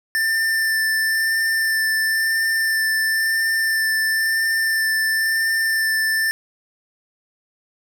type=tone with vibrato; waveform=square; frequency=1781 Hz; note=A6; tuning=21 cents sharp; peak=-18 dBFS; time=0.15-6.31 s; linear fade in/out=0 ms; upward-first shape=sine; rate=0.98 Hz; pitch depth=12 cents each way; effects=none